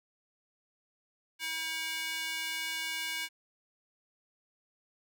square tone with high-pass filter, 321.3 Hz, E4, 44 cents flat, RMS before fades -36 dBFS, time 1.39-3.29 s, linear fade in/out 50 ms, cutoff 2200 Hz, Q 1.7, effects none

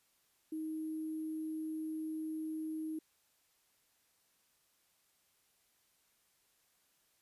sine tone with sample-and-hold, 314.4 Hz, D#4, 18 cents sharp, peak -37 dBFS, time 0.52-2.99 s, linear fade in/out 5 ms, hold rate 11025 Hz, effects white hiss -74 dBFS RMS until 7.21 s + resampled to 32000 Hz

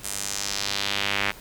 sawtooth tone with band-pass filter sweep, 100 Hz, G2, 35 cents sharp, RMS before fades -28 dBFS, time 0.03-1.32 s, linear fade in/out 20 ms, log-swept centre 9500 to 2200 Hz, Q 1.7, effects pink hiss -45 dBFS RMS until 1.4 s

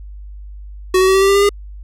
square tone with pitch steps, 371.8 / 376.6 / 381.4 / 386.2 / 391.2 / 396.2 / 401.3 / 406.4 Hz, F#4 / F#4 / G4 / G4 / G4 / G4 / G4 / G#4, +8 / +31 / -47 / -26 / -4 / +18 / +41 / -38 cents, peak -10 dBFS, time 0.94-1.492 s, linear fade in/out 5 ms, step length 69 ms, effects added 50 Hz sine -30 dBFS peak until 1.83 s + low-pass 12000 Hz 12 dB/octave

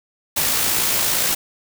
white noise with amplitude modulation, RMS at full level -18 dBFS, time 0.36-1.35 s, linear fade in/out 10 ms, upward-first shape sine, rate 57.1 Hz, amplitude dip 30%, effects none

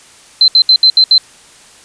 sine tone bursts at uneven times, 4086 Hz, C8, 42 cents flat, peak -3 dBFS, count 6, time 0.41-0.48 / 0.55-0.62 / 0.69-0.76 / 0.83-0.9 / 0.97-1.04 / 1.11-1.18 s, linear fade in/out 2 ms, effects white hiss -41 dBFS RMS until 1.84 s + resampled to 22050 Hz

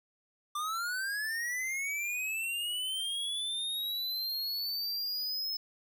square linear sweep, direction up, 1174.7 to 5220 Hz, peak -33 dBFS, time 0.55-5.57 s, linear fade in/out 5 ms, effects 12-bit

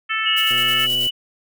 harmonic tone, 440 Hz, A4, in tune, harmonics 3 / 4 / 5 / 6 / 7, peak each -25 / -25 / -26 / -26 / -28 dBFS, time 0.09-0.87 s, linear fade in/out 20 ms
sine tone with pitch glide, 2891 to 2964 Hz, F#7 to F#7, -41 to +2 cents, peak -17 dBFS, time 0.25-1.11 s, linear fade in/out 20 ms, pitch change +43 cents, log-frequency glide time 0.5-0.99 s
blue noise with tremolo, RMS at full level -30 dBFS, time 0.36-1.1 s, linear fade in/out 20 ms, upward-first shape square, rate 9.3 Hz, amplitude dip 45%
click train, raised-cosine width 2 ms, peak -23 dBFS, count 68, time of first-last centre 0.51-1.068 s, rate 120 Hz
effects none

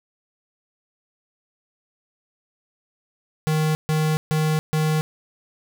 square tone bursts, 155.56 Hz, D#3, in tune, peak -19 dBFS, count 4, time 3.47-5.01 s, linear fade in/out 0 ms, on 280 ms, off 140 ms, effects none

